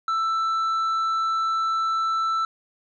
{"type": "tone with tanh clipping", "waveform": "sine", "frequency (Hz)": 1326, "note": "E6", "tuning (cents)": 10, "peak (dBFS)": -22, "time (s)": [0.08, 2.45], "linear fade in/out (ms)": 2, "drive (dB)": 5, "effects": []}